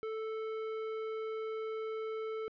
sine tone with tanh clipping, 440 Hz, A4, in tune, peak -38 dBFS, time 0.03-2.48 s, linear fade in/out 0 ms, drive 15 dB, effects low-pass 3000 Hz 12 dB/octave

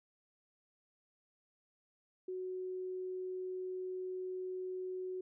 sine tone, 370 Hz, F#4, in tune, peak -38 dBFS, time 2.28-5.21 s, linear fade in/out 5 ms, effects none

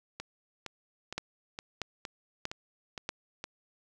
two click trains, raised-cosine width 0.2 ms, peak -16 / -21 dBFS, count 4 / 8, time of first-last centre 1.18-3.091 / 0.2-3.441 s, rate 1.57 / 2.16 Hz, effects none

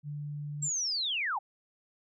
sine tone, 146.83 Hz, D3, in tune, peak -35 dBFS, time 0.03-0.7 s, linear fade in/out 50 ms
sine linear sweep, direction down, 7600 to 724 Hz, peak -29 dBFS, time 0.62-1.39 s, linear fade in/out 10 ms
effects none

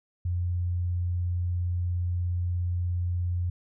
sine tone, 88.3 Hz, F2, 20 cents sharp, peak -25 dBFS, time 0.25-3.5 s, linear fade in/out 5 ms, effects none

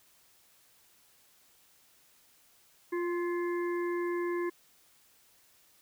harmonic tone with a mistuned harmonic, 349.2 Hz, F4, in tune, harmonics 1 / 3 / 5 / 6, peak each -30 / -40 / -44 / -46 dBFS, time 2.92-4.5 s, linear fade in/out 10 ms, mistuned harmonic 5, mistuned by -27 cents, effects white hiss -64 dBFS RMS until 5.81 s

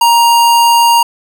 square tone, 937 Hz, A#5, 9 cents sharp, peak -6 dBFS, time 0.01-1.03 s, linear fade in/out 5 ms, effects none

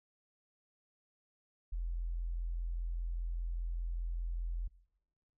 sine tone, 42.5 Hz, F1, 46 cents flat, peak -34 dBFS, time 1.72-4.68 s, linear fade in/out 10 ms, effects noise-tail reverb RT60 1.0 s tail -22 dB re dry

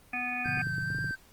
harmonic tone, 246.9 Hz, B3, in tune, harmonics 1 / 3 / 5 / 7 / 9 / 10, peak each -40 / -37 / -44 / -38 / -40 / -32 dBFS, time 0.13-0.62 s, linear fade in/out 5 ms
triangle tone with vibrato, 1563 Hz, G6, 6 cents flat, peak -30 dBFS, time 0.44-1.16 s, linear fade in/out 20 ms, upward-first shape sine, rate 2.3 Hz, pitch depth 17 cents each way
sine chord, G# diminished seventh, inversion none, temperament equal with one note detuned, 102.1 / 123.47 / 146.83 / 174.61 Hz, G#2 / B2 / D3 / F3, -29 / 0 / 0 / 0 cents, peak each -41 / -39 / -38 / -41 dBFS, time 0.45-1.11 s, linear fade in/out 20 ms
clicks, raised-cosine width 3 ms, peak -29 dBFS, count 9, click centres 0.459 / 0.575 / 0.67 / 0.783 / 0.903 / 0.948 / 0.987 / 1.044 / 1.109 s
effects pink hiss -59 dBFS RMS until 1.32 s + Opus 24 kbps

